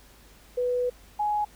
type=tone pair in turn; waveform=sine; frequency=493.9 / 836.7 Hz; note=B4 / G#5; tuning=0 / +13 cents; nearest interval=major sixth; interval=913 cents; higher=second; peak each=-23 dBFS; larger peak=neither; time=0.57-0.9 / 1.19-1.45 s; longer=first; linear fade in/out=10 ms; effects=added 50 Hz sine -54 dBFS peak until 1.55 s + pink hiss -55 dBFS RMS until 1.55 s